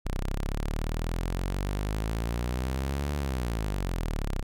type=exponential two-way sweep; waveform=sawtooth; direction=up then down; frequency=31.04 to 73.42 to 31.04 Hz; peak=-24 dBFS; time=0.05-4.43 s; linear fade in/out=10 ms; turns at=3.15 s; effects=none